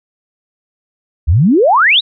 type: exponential sweep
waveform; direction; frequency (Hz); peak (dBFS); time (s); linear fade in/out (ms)
sine; up; 67.3 to 4051; -6; 1.27-2.01; 20
effects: none